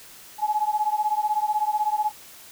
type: beating tone pair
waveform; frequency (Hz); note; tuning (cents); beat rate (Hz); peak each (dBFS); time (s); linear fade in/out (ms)
sine; 840 / 856; G#5 / A5; +19 / -48; 16; -24 / -24; 0.38-2.12; 50
effects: white hiss -46 dBFS RMS until 2.51 s